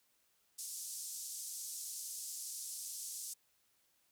pink band-pass noise, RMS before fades -45 dBFS, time 0.58-3.34 s, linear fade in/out 10 ms, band 5800 to 12000 Hz, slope 24 dB/octave, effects white hiss -75 dBFS RMS until 4.11 s

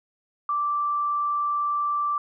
sine tone, 1171 Hz, D6, 5 cents flat, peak -22 dBFS, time 0.49-2.18 s, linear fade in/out 2 ms, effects none

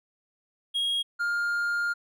triangle tone pair in turn, 3278 / 1408 Hz, G#7 / F6, -23 / +14 cents, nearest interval octave + minor third, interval 1463 cents, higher first, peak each -23 dBFS, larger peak neither, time 0.74-1.03 / 1.19-1.94 s, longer second, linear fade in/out 20 ms, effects none

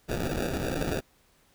white noise with sample-and-hold, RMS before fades -30 dBFS, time 0.08-1.01 s, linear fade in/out 20 ms, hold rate 1050 Hz, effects pink hiss -64 dBFS RMS until 1.54 s

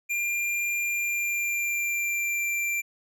square tone with pitch glide, 2393 to 2360 Hz, D7 to D7, +32 to +8 cents, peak -26 dBFS, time 0.09-2.82 s, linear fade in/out 20 ms, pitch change -24 cents, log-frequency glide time 0.91-2.46 s, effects none

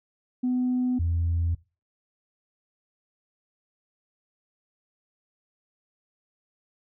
sine tone pair in turn, 250.8 / 84.37 Hz, B3 / E2, +27 / +41 cents, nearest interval octave + perfect fifth, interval 1886 cents, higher first, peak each -21 dBFS, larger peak neither, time 0.43-0.99 / 0.99-1.55 s, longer neither, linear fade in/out 10 ms, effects noise-tail reverb RT60 0.3 s tail -21 dB re dry + tanh soft clip ceiling -19 dBFS

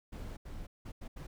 brown noise bursts at uneven times, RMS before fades -43 dBFS, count 5, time 0.12-0.37 / 0.45-0.67 / 0.85-0.92 / 1.01-1.08 / 1.16-1.27 s, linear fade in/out 10 ms, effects none

